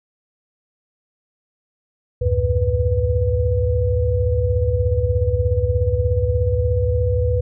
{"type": "tone cluster", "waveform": "sine", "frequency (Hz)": [71.3, 87.9, 104.8, 493.1], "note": ["C#2", "F2", "G#2", "B4"], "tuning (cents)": [49, 12, 16, -3], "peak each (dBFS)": -21, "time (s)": [2.21, 7.41], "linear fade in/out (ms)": 10, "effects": []}